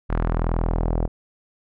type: tone with low-pass filter sweep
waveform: sawtooth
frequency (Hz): 41.06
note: E1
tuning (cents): -6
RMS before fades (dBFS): -22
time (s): 0.09-1.08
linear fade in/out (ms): 20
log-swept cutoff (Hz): 1500 to 670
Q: 1.4
effects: none